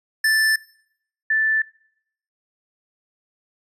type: tone pair in turn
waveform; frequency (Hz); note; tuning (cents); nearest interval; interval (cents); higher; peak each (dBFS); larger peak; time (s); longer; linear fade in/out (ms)
square / sine; 1760 / 1760; A6 / A6; 0 / 0; unison; 0; neither; -16 / -16; neither; 0.24-0.56 / 1.3-1.62; neither; 5
effects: noise-tail reverb RT60 0.7 s tail -23 dB re dry + resampled to 32000 Hz